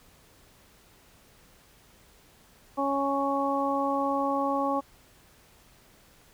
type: harmonic tone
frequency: 277.3 Hz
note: C#4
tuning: 1 cent sharp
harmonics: 1 / 2 / 3 / 4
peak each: -30 / -30 / -30 / -30 dBFS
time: 2.77-4.81 s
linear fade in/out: 20 ms
effects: pink hiss -58 dBFS RMS until 6.33 s